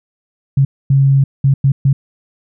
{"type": "tone bursts at uneven times", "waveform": "sine", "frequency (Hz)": 136.9, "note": "C#3", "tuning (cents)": -21, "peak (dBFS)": -7, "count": 5, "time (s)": [[0.57, 0.65], [0.9, 1.24], [1.44, 1.54], [1.64, 1.72], [1.85, 1.93]], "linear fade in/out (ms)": 5, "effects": []}